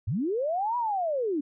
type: linear two-way sweep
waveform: sine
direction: up then down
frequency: 80.9 to 987.8 to 271.9 Hz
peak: -25 dBFS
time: 0.07-1.41 s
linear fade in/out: 10 ms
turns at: 0.77 s
effects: none